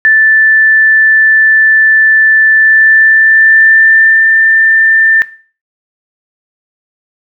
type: tone with pitch glide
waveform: sine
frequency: 1760 to 1785.6 Hz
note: A6 to A6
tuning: 0 to +25 cents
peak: -3 dBFS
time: 0.05-5.22 s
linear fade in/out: 0 ms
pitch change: +25 cents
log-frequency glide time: 2.53-4.24 s
effects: noise-tail reverb RT60 0.4 s tail -18 dB re dry